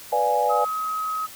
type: chord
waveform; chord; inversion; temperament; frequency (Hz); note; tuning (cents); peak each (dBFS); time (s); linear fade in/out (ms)
sine; B diminished seventh; none; equal; 493.9 / 587.3 / 698.5 / 830.6; B4 / D5 / F5 / Ab5; 0 / 0 / 0 / 0; -25 / -25 / -27 / -21; 0.12-0.65; 10
type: tone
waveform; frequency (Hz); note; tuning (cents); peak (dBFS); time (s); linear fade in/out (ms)
sine; 1271; D#6; +36; -24; 0.49-1.27; 20
effects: white hiss -42 dBFS RMS until 1.35 s